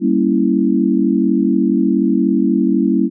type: chord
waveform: sine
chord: G diminished seventh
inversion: none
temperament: equal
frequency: 196 / 233.1 / 277.2 / 329.6 Hz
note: G3 / Bb3 / Db4 / Fb4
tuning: 0 / 0 / 0 / 0 cents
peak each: -17 dBFS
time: 0-3.1 s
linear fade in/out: 50 ms
effects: none